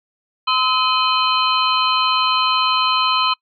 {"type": "tone cluster", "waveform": "sine", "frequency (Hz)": [1026, 1288, 2510, 3062, 4112], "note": ["C6", "E6", "D#7", "G7", "C8"], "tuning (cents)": [-34, -41, 15, -41, -31], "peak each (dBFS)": [-19, -20, -24, -21, -24], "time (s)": [0.47, 3.34], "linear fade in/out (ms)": 10, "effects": ["noise-tail reverb RT60 0.1 s tail -25 dB re dry"]}